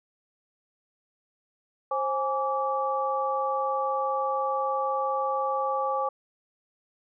sine tone cluster, 531 / 830 / 1156 Hz, C5 / G#5 / D6, +25 / -1 / -28 cents, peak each -29 dBFS, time 1.91-6.09 s, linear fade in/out 5 ms, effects none

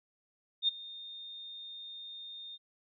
sine tone with ADSR envelope, 3652 Hz, A#7, 36 cents flat, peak -23 dBFS, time 0.62-2.58 s, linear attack 62 ms, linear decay 14 ms, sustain -20 dB, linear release 35 ms, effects none

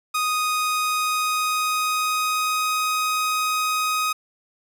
sawtooth tone with pitch glide, 1244.5 to 1254.6 Hz, D#6 to D#6, 0 to +14 cents, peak -17 dBFS, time 0.14-4.13 s, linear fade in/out 10 ms, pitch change +14 cents, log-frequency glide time 0.53-2.78 s, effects 9-bit

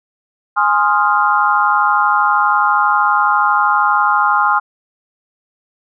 sine chord, F minor seventh, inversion first, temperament equal, 830.6 / 1046.5 / 1244.5 / 1396.9 Hz, Ab5 / C6 / Eb6 / F6, 0 / 0 / 0 / 0 cents, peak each -16 dBFS, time 0.56-4.6 s, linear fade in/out 20 ms, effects none

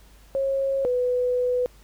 sine tone pair in turn, 543 / 496.4 Hz, C#5 / B4, -36 / +9 cents, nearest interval major second, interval 155 cents, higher first, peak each -21 / -20 dBFS, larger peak second, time 0.35-0.85 / 0.85-1.66 s, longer second, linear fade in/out 0 ms, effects added 50 Hz sine -50 dBFS peak until 1.83 s + pink hiss -56 dBFS RMS until 1.83 s

